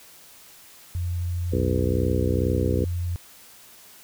sine tone with vibrato, 87.6 Hz, F2, 6 cents sharp, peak -24 dBFS, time 0.95-3.16 s, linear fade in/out 0 ms, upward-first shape triangle, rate 12 Hz, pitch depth 10 cents each way
harmonic tone, 62.2 Hz, B1, 13 cents sharp, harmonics 1 / 2 / 3 / 4 / 5 / 6 / 7 / 8, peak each -30 / -30 / -30 / -30 / -30 / -30 / -30 / -30 dBFS, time 1.52-2.85 s, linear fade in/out 10 ms
effects white hiss -49 dBFS RMS until 4.03 s

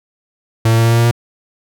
45% pulse tone with pitch steps, 113 / 113.85 / 114.71 / 115.57 / 116.45 / 117.32 / 118.21 Hz, A2 / A#2 / A#2 / A#2 / A#2 / A#2 / A#2, +47 / -40 / -27 / -14 / -1 / +12 / +25 cents, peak -9 dBFS, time 0.65-1.112 s, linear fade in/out 5 ms, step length 66 ms, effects none

